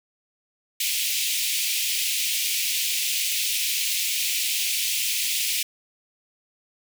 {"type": "high-pass noise", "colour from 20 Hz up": "pink", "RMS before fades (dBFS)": -25, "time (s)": [0.8, 5.63], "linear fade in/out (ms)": 5, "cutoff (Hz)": 2300, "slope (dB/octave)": 48, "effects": []}